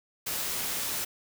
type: noise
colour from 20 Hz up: white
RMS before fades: -32 dBFS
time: 0.26-1.05 s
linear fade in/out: 10 ms
effects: none